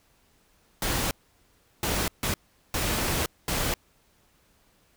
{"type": "noise bursts at uneven times", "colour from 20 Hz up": "pink", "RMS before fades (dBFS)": -27, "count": 5, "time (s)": [[0.82, 1.11], [1.83, 2.08], [2.23, 2.34], [2.74, 3.26], [3.48, 3.74]], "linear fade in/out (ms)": 2, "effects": ["pink hiss -64 dBFS RMS until 4.96 s"]}